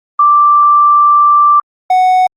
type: tone pair in turn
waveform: sine / triangle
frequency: 1174.7 / 740 Hz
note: D6 / F#5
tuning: 0 / 0 cents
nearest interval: minor sixth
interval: 800 cents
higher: first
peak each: -4 dBFS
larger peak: neither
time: 0.19-1.6 / 1.9-2.27 s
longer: first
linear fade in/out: 5 ms
effects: Opus 32 kbps